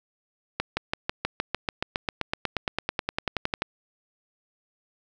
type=accelerating click train; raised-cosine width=0.3 ms; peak=-9 dBFS; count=26; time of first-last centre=0.6-3.62 s; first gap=170 ms; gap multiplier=0.97; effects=none

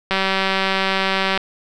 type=click train; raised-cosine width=0.3 ms; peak=-3 dBFS; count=244; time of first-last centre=0.11-1.376 s; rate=192 Hz; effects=none

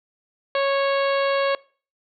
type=harmonic tone; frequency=552 Hz; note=C#5; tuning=7 cents flat; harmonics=1 / 2 / 3 / 4 / 5 / 6 / 7 / 8; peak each=-20 / -26 / -30 / -32 / -34 / -36 / -37 / -38 dBFS; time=0.55-1.55 s; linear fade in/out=2 ms; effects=noise-tail reverb RT60 0.4 s tail -22 dB re dry

